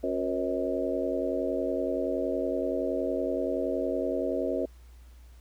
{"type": "harmonic tone with a mistuned harmonic", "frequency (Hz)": 90.7, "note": "F#2", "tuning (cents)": -34, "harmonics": [3, 4, 5, 6, 7], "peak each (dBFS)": [-33, -33, -33, -33, -33], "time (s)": [0.03, 4.66], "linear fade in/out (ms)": 10, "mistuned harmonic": 5, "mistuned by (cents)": 75, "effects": ["added 60 Hz sine -48 dBFS peak until 5.4 s", "pink hiss -63 dBFS RMS until 5.4 s"]}